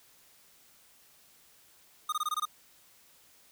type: tone bursts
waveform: square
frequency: 1229 Hz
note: D#6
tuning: 22 cents flat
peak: -29 dBFS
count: 7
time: 2.09-2.454 s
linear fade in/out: 5 ms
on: 34 ms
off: 21 ms
effects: white hiss -61 dBFS RMS until 3.51 s